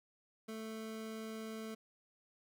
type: tone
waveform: 25% pulse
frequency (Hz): 220.7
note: A3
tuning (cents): +5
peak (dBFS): -39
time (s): 0.48-1.75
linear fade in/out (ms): 10
effects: none